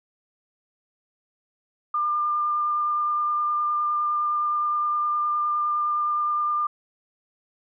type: tone with vibrato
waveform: sine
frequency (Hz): 1200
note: D6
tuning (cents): +37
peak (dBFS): -21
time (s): 1.94-6.67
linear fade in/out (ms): 5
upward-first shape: sine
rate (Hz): 9.7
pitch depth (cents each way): 9
effects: none